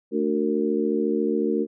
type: harmonic tone with a mistuned harmonic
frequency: 74.1 Hz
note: D2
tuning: 16 cents sharp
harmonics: 3 / 4 / 5 / 6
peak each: -26 / -26 / -26 / -26 dBFS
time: 0.11-1.67 s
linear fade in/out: 50 ms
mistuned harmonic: 6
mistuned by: +52 cents
effects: none